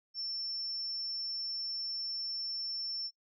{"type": "tone", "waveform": "sine", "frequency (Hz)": 5390, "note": "E8", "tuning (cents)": 38, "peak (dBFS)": -35, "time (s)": [0.14, 3.11], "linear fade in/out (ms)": 50, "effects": ["noise-tail reverb RT60 0.1 s tail -26 dB re dry"]}